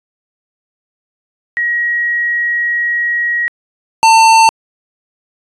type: tone pair in turn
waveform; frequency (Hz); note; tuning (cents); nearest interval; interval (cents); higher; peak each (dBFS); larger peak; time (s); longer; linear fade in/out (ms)
sine / square; 1900 / 896.7; A#6 / A5; +33 / +33; octave + minor second; 1300; first; -12 / -5; second; 1.57-3.48 / 4.03-4.49; first; 0
effects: resampled to 22050 Hz